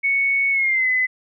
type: tone with pitch glide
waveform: sine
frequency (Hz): 2217 to 2021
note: C#7 to B6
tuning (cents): 0 to +39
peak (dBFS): -16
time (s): 0.03-1.07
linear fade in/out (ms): 20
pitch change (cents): -161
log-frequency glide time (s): 0.51-0.88
effects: none